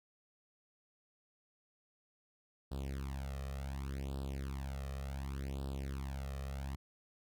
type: tone with flanger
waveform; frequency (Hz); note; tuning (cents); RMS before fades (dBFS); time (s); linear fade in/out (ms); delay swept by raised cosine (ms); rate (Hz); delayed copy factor
sawtooth; 68; C#2; -33; -41; 2.71-6.76; 10; 0.23 to 1.63; 0.68; +1
effects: none